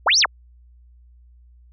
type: linear two-way sweep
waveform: sine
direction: up then down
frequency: 337.4 to 6160 to 337.4 Hz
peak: -13 dBFS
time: 0.06-0.26 s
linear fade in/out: 10 ms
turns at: 0.19 s
effects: added 60 Hz sine -47 dBFS peak until 1.72 s